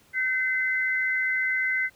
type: tone pair together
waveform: sine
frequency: 1538.4 / 2047 Hz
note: G6 / C7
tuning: -33 / -38 cents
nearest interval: perfect fourth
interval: 495 cents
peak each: -28 / -24 dBFS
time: 0.13-1.9 s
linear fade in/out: 50 ms
effects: pink hiss -59 dBFS RMS until 1.95 s + high-pass 60 Hz 12 dB/octave